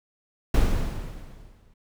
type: noise with exponential decay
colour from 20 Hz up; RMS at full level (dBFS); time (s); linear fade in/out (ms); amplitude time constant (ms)
brown; -17; 0.54-1.74; 5; 260
effects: none